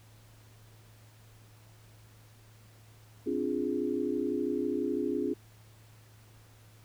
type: chord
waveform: sine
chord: D half-diminished seventh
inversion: third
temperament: equal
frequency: 261.6 / 293.7 / 349.2 / 415.3 Hz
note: C4 / D4 / F4 / Ab4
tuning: 0 / 0 / 0 / 0 cents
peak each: -34 dBFS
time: 3.26-5.34 s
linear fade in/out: 10 ms
effects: added 109 Hz sine -55 dBFS peak until 6.84 s + pink hiss -61 dBFS RMS until 6.84 s